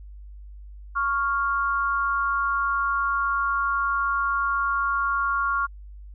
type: tone pair together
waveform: sine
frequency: 1109.6 / 1398 Hz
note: C#6 / F6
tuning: +1 / +1 cents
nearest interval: major third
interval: 400 cents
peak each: -24 dBFS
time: 0.95-5.67 s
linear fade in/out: 20 ms
effects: added 50 Hz sine -39 dBFS peak until 6.14 s